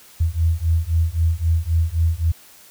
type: beating tone pair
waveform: sine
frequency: 80.5 / 84.3 Hz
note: E2 / E2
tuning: -41 / +39 cents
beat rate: 3.8 Hz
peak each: -19 dBFS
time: 0.2-2.32 s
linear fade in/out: 10 ms
effects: white hiss -47 dBFS RMS until 2.7 s